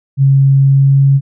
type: tone with pitch glide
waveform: sine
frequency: 136.7 to 137.81 Hz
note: C#3 to C#3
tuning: -24 to -10 cents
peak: -5 dBFS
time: 0.17-1.21 s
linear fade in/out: 50 ms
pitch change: +14 cents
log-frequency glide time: 0.59-1.04 s
effects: none